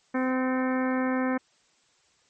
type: harmonic tone with a mistuned harmonic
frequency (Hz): 257.7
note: C4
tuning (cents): -26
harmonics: 1 / 2 / 3 / 4 / 5 / 6 / 7 / 8 / 9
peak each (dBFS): -25 / -31 / -36 / -36 / -38 / -38 / -37 / -42 / -50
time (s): 0.14-1.38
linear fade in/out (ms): 10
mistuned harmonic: 8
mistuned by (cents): +80
effects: white hiss -65 dBFS RMS until 2.29 s + MP3 32 kbps